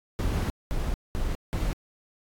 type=noise bursts at uneven times; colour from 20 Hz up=brown; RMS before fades=-27 dBFS; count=4; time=0.19-0.5 / 0.71-0.94 / 1.15-1.35 / 1.53-1.73 s; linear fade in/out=0 ms; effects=AAC 64 kbps